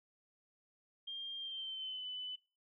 sine tone with pitch glide, 3200 to 3003 Hz, G7 to F#7, +35 to +25 cents, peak -40 dBFS, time 1.07-2.36 s, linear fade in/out 10 ms, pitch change -110 cents, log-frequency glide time 1.38-2.06 s, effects noise-tail reverb RT60 0.3 s tail -18 dB re dry

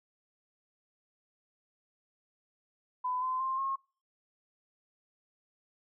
sine tone with pitch steps, 1004 / 1028.7 / 1053.9 / 1079.8 Hz, B5 / C6 / C6 / C#6, +28 / -30 / +12 / -46 cents, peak -30 dBFS, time 3.04-3.76 s, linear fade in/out 10 ms, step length 180 ms, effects noise-tail reverb RT60 0.4 s tail -24 dB re dry

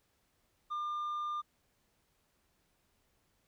sine tone with tanh clipping, 1200 Hz, D6, 37 cents sharp, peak -35 dBFS, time 0.7-1.42 s, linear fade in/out 20 ms, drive 3 dB, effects pink hiss -75 dBFS RMS until 3.47 s

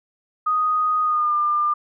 sine tone with pitch glide, 1244.5 to 1200 Hz, D#6 to D6, 0 to +37 cents, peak -17 dBFS, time 0.46-1.74 s, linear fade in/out 10 ms, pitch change -63 cents, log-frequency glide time 1.03-1.34 s, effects none

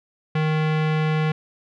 square tone with low-pass filter, 155.56 Hz, D#3, in tune, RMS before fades -21 dBFS, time 0.35-1.32 s, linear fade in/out 5 ms, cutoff 2600 Hz, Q 1.5, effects none

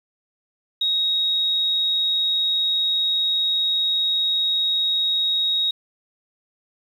sine tone, 3775 Hz, A#7, 21 cents sharp, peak -18 dBFS, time 0.81-5.71 s, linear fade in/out 5 ms, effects 8-bit

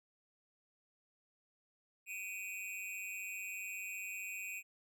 square tone with amplitude modulation, 2489 Hz, D#7, in tune, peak -38 dBFS, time 2.06-4.63 s, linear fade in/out 50 ms, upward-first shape sine, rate 195 Hz, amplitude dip 95%, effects none

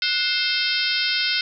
harmonic tone with a mistuned harmonic, 527 Hz, C5, 12 cents sharp, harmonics 3 / 4 / 5 / 6 / 7 / 8 / 9 / 10, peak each -28 / -28 / -28 / -28 / -28 / -28 / -28 / -28 dBFS, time 0.02-1.41 s, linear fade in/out 2 ms, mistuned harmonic 3, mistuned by -120 cents, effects none

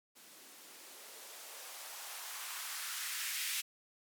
violet noise with band-pass filter sweep, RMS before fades -44 dBFS, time 0.15-3.62 s, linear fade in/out 20 ms, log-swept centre 210 to 2300 Hz, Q 1.5, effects none

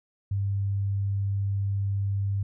sine tone, 99.2 Hz, G2, 21 cents sharp, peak -24 dBFS, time 0.31-2.43 s, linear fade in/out 5 ms, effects none

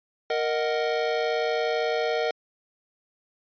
square chord, D# minor, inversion second, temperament equal, 466.2 / 622.3 / 740 Hz, A#4 / D#5 / F#5, 0 / 0 / 0 cents, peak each -27 / -29 / -31 dBFS, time 0.3-2.31 s, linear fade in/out 2 ms, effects resampled to 11025 Hz

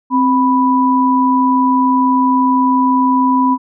sine tone pair together, 261.8 / 987.8 Hz, C4 / B5, +1 / 0 cents, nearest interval octave + major seventh, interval 2299 cents, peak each -12 dBFS, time 0.1-3.58 s, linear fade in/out 50 ms, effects none

